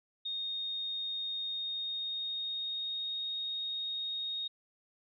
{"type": "tone with pitch glide", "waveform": "sine", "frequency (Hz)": [3700, 3728], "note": ["A#7", "A#7"], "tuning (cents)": [-14, -1], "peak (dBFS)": -34, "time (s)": [0.25, 4.48], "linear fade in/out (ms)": 10, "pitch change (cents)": 13, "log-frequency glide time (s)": [1.48, 3.24], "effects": []}